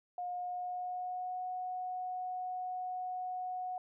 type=tone with pitch glide; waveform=sine; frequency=716 to 734 Hz; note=F5 to F#5; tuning=+43 to -14 cents; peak=-36 dBFS; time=0.18-3.78 s; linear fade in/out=2 ms; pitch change=+43 cents; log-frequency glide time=0.29-1.42 s; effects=none